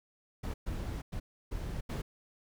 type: noise bursts at uneven times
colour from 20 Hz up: brown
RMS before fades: -37 dBFS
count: 5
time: 0.43-0.54 / 0.66-1.02 / 1.12-1.2 / 1.51-1.81 / 1.89-2.02 s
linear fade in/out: 10 ms
effects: none